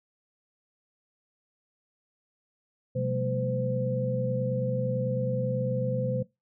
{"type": "tone cluster", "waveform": "sine", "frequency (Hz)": [126.5, 176.9, 195.3, 224.6, 512], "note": ["B2", "F3", "G3", "A3", "C5"], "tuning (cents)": [42, 23, -6, 36, -38], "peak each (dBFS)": [-29, -37, -37, -37, -30], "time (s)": [2.95, 6.23], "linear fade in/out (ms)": 10, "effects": ["noise-tail reverb RT60 0.2 s tail -21 dB re dry"]}